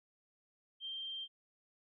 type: tone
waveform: sine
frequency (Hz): 3161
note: G7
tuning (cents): +14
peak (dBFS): -40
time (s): 0.8-1.28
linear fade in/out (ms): 50
effects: none